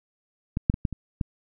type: clicks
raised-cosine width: 5 ms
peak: -13 / -6 / -16 / -11 / -20 / -13 dBFS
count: 6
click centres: 0.571 / 0.699 / 0.741 / 0.852 / 0.927 / 1.212 s
effects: none